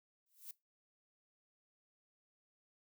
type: noise with exponential growth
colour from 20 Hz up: violet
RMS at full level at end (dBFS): -45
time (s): 0.26-0.51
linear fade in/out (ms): 2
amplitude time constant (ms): 53
effects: noise-tail reverb RT60 0.2 s tail -20 dB re dry